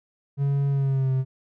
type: tone with pitch glide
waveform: triangle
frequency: 140 to 131.38 Hz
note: C#3 to C3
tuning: +18 to +7 cents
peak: -18 dBFS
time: 0.37-1.25 s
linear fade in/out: 50 ms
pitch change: -111 cents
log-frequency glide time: 0.69-1.12 s
effects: none